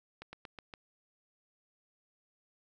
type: slowing click train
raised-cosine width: 0.3 ms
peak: -29 dBFS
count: 5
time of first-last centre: 0.22-0.738 s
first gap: 110 ms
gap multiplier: 1.11
effects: none